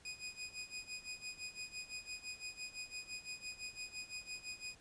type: tone with tremolo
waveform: 20% pulse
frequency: 2489 Hz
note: D#7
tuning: in tune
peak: -37 dBFS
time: 0.05-4.75 s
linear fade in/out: 2 ms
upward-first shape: sine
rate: 5.9 Hz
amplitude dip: 85%
effects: pink hiss -64 dBFS RMS until 4.8 s + resampled to 22050 Hz